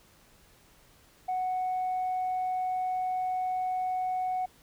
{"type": "tone", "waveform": "sine", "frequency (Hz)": 740, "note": "F#5", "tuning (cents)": 0, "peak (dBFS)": -26, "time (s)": [1.28, 4.46], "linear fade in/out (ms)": 10, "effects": ["tanh soft clip ceiling -25 dBFS", "pink hiss -60 dBFS RMS until 4.62 s"]}